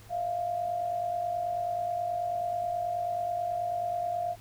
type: tone pair together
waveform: sine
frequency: 650.7 / 700 Hz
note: E5 / F5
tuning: -23 / +4 cents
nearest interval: minor second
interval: 127 cents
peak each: -36 / -29 dBFS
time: 0.09-4.36 s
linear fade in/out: 50 ms
effects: added 107 Hz sine -51 dBFS peak until 4.4 s + pink hiss -55 dBFS RMS until 4.4 s